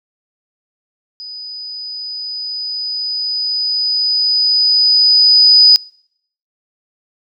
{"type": "tone with level ramp", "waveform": "sine", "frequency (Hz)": 4978, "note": "D#8", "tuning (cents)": 0, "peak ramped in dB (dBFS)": [-27, -3], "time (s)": [1.2, 5.76], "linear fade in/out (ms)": 0, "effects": ["noise-tail reverb RT60 0.7 s tail -26 dB re dry"]}